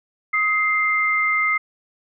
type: tone pair together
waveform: sine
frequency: 1261.1 / 2093 Hz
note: D#6 / C7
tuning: +23 / 0 cents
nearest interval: major sixth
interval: 877 cents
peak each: -22 / -18 dBFS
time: 0.33-1.58 s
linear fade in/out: 10 ms
effects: none